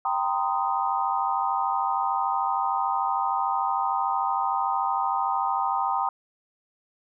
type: chord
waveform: sine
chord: C minor seventh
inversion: second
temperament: equal with one note detuned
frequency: 784 / 932.3 / 1025.6 / 1244.5 Hz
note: G5 / Bb5 / C6 / Eb6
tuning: 0 / 0 / -35 / 0 cents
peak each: -27 / -28 / -29 / -29 dBFS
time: 0.05-6.09 s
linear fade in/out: 2 ms
effects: none